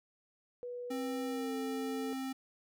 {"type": "tone with pitch glide", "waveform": "sine", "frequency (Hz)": [488.9, 443.2], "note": ["B4", "A4"], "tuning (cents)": [-18, 13], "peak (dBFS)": -39, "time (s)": [0.63, 2.13], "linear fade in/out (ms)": 0, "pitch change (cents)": -169, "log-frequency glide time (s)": [1.26, 1.56]}
{"type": "tone", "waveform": "square", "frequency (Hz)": 264.5, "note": "C4", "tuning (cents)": 19, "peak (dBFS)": -37, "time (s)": [0.9, 2.33], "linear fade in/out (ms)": 10}
{"effects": []}